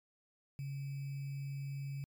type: tone with sample-and-hold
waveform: sine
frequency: 138.59 Hz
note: C#3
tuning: in tune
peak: -38 dBFS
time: 0.59-2.04 s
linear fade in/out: 0 ms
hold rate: 2450 Hz
effects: MP3 96 kbps